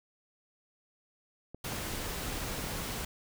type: clicks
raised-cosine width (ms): 2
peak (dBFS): -30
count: 10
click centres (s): 1.546 / 1.735 / 1.841 / 1.938 / 2.065 / 2.214 / 2.285 / 2.321 / 2.584 / 2.641
type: noise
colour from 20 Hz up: pink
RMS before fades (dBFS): -37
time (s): 1.64-3.05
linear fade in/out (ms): 5
effects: none